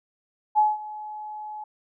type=tone with ADSR envelope; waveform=sine; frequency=850 Hz; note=G#5; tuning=40 cents sharp; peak=-14 dBFS; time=0.55-1.64 s; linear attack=34 ms; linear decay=190 ms; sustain=-19 dB; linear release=5 ms; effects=none